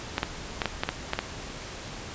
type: clicks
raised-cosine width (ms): 0.3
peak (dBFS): -9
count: 8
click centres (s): 0.181 / 0.231 / 0.618 / 0.657 / 0.835 / 0.89 / 1.134 / 1.19
effects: pink hiss -39 dBFS RMS until 2.14 s + resampled to 16000 Hz